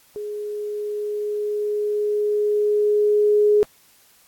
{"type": "tone with level ramp", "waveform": "sine", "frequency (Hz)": 417.9, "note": "G#4", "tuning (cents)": 11, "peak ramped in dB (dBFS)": [-27, -12], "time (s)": [0.16, 3.63], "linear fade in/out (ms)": 0, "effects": ["white hiss -55 dBFS RMS until 4.27 s", "AAC 64 kbps"]}